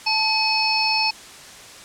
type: harmonic tone with a mistuned harmonic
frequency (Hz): 880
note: A5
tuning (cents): 0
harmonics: 1 / 3 / 5 / 6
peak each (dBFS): -23 / -23 / -23 / -23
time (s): 0.06-1.11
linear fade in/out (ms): 10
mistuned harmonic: 3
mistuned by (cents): -65
effects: white hiss -41 dBFS RMS until 1.84 s + low-pass 8000 Hz 12 dB/octave